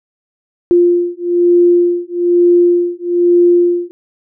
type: beating tone pair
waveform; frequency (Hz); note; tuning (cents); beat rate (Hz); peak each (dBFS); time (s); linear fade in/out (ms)
sine; 349.2 / 350.3; F4 / F4; 0 / +5; 1.1; -11; 0.71-3.91; 0
effects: none